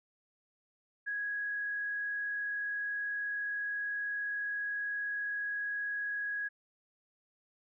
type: tone with frequency modulation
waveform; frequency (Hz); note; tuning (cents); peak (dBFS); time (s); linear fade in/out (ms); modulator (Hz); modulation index
sine; 1661.2; G#6; 0; -33; 1.06-6.49; 20; 41.1; 0.3
effects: none